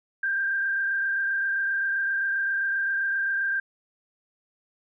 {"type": "tone with frequency modulation", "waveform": "sine", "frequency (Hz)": 1586, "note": "G6", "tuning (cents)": 20, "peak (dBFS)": -23, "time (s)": [0.23, 3.6], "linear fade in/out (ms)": 5, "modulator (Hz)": 27.6, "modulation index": 1.2, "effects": []}